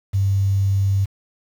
sine tone with quantisation, 98 Hz, G2, in tune, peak -15 dBFS, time 0.13-1.06 s, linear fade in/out 20 ms, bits 7, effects none

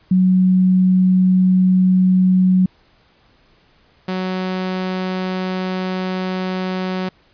sine / sawtooth tone pair in turn, 185 / 185.65 Hz, F#3 / F#3, 0 / +6 cents, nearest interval unison, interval 6 cents, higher second, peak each -10 / -16 dBFS, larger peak first, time 0.11-2.66 / 4.08-7.09 s, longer second, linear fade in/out 5 ms, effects pink hiss -55 dBFS RMS until 7.33 s + resampled to 11025 Hz

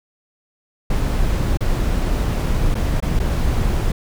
brown noise with dropouts, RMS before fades -18 dBFS, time 0.9-3.92 s, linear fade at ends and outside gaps 5 ms, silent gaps 1.573-1.606 / 2.744-2.751 / 3.003-3.024 / 3.193-3.199 s, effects none

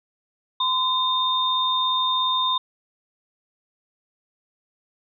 sine tone pair together, 1023 / 3646 Hz, C6 / A#7, -39 / -39 cents, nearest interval octave + minor seventh, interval 2200 cents, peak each -22 dBFS, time 0.6-2.58 s, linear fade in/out 5 ms, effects none

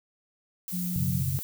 violet noise, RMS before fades -36 dBFS, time 0.68-1.43 s, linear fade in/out 0 ms
sine tone, 179.6 Hz, F3, 49 cents sharp, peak -29 dBFS, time 0.72-1.22 s, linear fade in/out 20 ms
sine chord, F# suspended fourth, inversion none, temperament just, 92.5 / 123.33 / 138.75 Hz, F#2 / B2 / C#3, 0 / -2 / +2 cents, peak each -32 / -33 / -28 dBFS, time 0.96-1.39 s, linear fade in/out 0 ms
effects none

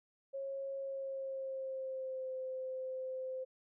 sine tone with pitch glide, 545 to 518.9 Hz, C#5 to C5, -29 to -14 cents, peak -38 dBFS, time 0.33-3.45 s, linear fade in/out 20 ms, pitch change -85 cents, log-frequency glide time 0.78-2.32 s, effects none

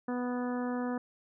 harmonic tone, 246.9 Hz, B3, in tune, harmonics 1 / 2 / 3 / 4 / 5 / 6 / 7, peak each -32 / -38 / -42 / -44 / -46 / -48 / -49 dBFS, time 0.08-0.98 s, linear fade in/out 5 ms, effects none

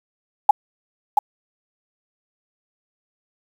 sine tone with echo, 830.6 Hz, G#5, in tune, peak -5 dBFS, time 0.49-0.51 s, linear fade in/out 5 ms, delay 680 ms, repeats 1, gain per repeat -5 dB, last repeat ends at 1.19 s, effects 7-bit

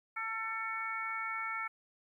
harmonic tone with a mistuned harmonic, 444.8 Hz, A4, 19 cents sharp, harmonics 2 / 3 / 4 / 5, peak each -45 / -38 / -44 / -39 dBFS, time 0.16-1.68 s, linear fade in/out 10 ms, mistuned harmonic 3, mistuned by +18 cents, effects 12-bit

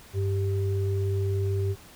sine tone pair together, 98 / 392 Hz, G2 / G4, 0 / 0 cents, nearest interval 2 octaves, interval 2400 cents, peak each -24 / -31 dBFS, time 0.13-1.76 s, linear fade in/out 50 ms, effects pink hiss -50 dBFS RMS until 1.95 s

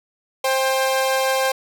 sawtooth tone pair together, 528 / 795.2 Hz, C5 / G5, +16 / +25 cents, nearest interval perfect fifth, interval 709 cents, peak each -15 / -19 dBFS, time 0.44-1.52 s, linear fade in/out 5 ms, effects none

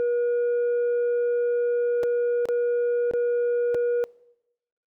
sine tone with dropouts, 480.4 Hz, B4, 48 cents flat, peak -18 dBFS, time 0-4.04 s, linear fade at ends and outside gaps 0 ms, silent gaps 2.032-2.036 / 2.455-2.487 / 3.112-3.136 / 3.745-3.749 s, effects noise-tail reverb RT60 0.9 s tail -25 dB re dry + tanh soft clip ceiling -20 dBFS

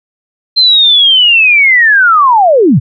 sine linear sweep, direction down, 4158 to 94.7 Hz, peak -3 dBFS, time 0.56-2.8 s, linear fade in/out 20 ms, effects none

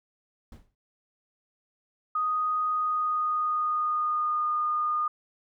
brown noise with exponential decay, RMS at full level -41 dBFS, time 0.52-0.75 s, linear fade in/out 2 ms, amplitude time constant 49 ms
sine tone with pitch glide, 1244.5 to 1221.7 Hz, D#6 to D#6, 0 to -32 cents, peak -24 dBFS, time 2.15-5.08 s, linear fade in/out 5 ms, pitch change -32 cents, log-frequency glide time 2.68-4.5 s
effects none

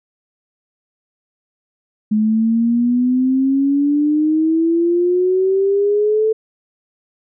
sine exponential sweep, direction up, 211.8 to 441.8 Hz, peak -12 dBFS, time 2.11-6.33 s, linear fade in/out 10 ms, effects none

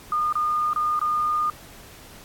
sine tone with dropouts, 1219 Hz, D#6, 36 cents flat, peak -20 dBFS, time 0.12-1.5 s, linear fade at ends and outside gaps 2 ms, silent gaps 0.326-0.354 / 0.733-0.76 / 0.993-1.014 s, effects pink hiss -46 dBFS RMS until 2.24 s + AAC 64 kbps

